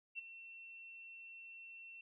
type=tone with ADSR envelope; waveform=sine; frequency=2704 Hz; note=E7; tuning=43 cents sharp; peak=-39 dBFS; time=0.15-2.01 s; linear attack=36 ms; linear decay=14 ms; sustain=-12 dB; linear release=3 ms; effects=none